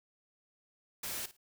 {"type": "noise with echo", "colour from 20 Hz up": "white", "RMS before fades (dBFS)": -39, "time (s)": [1.03, 1.26], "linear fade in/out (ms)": 5, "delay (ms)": 54, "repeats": 2, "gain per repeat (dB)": -15, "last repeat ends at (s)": 1.368, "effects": []}